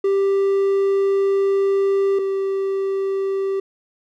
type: tone pair in turn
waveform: triangle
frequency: 393.1 / 389.3 Hz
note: G4 / G4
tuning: +5 / -12 cents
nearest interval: unison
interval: 17 cents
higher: first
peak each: -13 / -17 dBFS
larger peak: first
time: 0.04-2.19 / 2.19-3.6 s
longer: first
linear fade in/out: 5 ms
effects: none